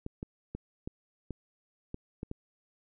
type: clicks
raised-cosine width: 3 ms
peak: -24 dBFS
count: 8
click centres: 0.064 / 0.229 / 0.55 / 0.875 / 1.307 / 1.944 / 2.231 / 2.314 s
effects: none